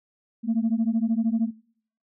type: beating tone pair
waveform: sine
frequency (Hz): 220.6 / 233.6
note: A3 / A#3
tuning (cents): +5 / +4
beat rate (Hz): 13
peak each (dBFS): -23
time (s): 0.43-1.51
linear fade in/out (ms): 50
effects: noise-tail reverb RT60 0.6 s tail -24 dB re dry + tanh soft clip ceiling -16 dBFS